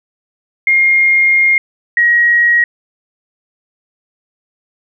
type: tone pair in turn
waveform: sine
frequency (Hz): 2129 / 1896.7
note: C7 / A#6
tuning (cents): +30 / +29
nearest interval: major second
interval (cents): 201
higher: first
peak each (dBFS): -7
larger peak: neither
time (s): 0.67-1.58 / 1.97-2.64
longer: first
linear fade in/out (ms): 2
effects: none